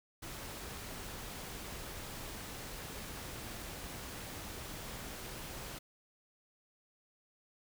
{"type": "noise", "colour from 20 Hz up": "pink", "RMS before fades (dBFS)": -45, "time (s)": [0.22, 5.79], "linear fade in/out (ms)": 10, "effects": []}